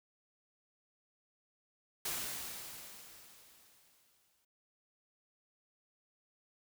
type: noise with exponential decay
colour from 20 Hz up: white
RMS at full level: -37 dBFS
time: 2.05-4.45 s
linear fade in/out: 5 ms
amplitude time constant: 520 ms
effects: none